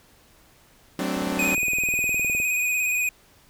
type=chord; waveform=sawtooth; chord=D dominant seventh; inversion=first; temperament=equal with one note detuned; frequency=188.12 / 220 / 261.6 / 293.7 Hz; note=F#3 / A3 / C4 / D4; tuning=+29 / 0 / 0 / 0 cents; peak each=-25 / -30 / -26 / -26 dBFS; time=0.99-1.55 s; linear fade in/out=2 ms
type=click train; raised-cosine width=2 ms; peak=-23 dBFS; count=25; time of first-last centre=1.17-2.401 s; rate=19.5 Hz
type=tone with vibrato; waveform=square; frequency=2489 Hz; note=D#7; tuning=in tune; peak=-22 dBFS; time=1.39-3.09 s; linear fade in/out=2 ms; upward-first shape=square; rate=17 Hz; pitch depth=22 cents each way
effects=pink hiss -56 dBFS RMS until 3.49 s